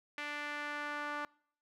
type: tone with band-pass filter sweep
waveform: sawtooth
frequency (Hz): 293.7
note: D4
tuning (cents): 0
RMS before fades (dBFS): -40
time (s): 0.18-1.25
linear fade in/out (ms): 0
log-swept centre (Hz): 2100 to 1300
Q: 2
effects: noise-tail reverb RT60 0.6 s tail -25 dB re dry